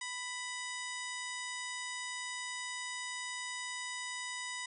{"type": "harmonic tone with a mistuned harmonic", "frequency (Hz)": 991, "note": "B5", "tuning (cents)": 6, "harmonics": [1, 2, 3, 4, 5, 6, 7, 8, 9], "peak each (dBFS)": [-46, -42, -49, -48, -50, -53, -49, -51, -50], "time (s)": [0.01, 4.66], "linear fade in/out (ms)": 5, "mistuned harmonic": 4, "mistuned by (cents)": -92, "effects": []}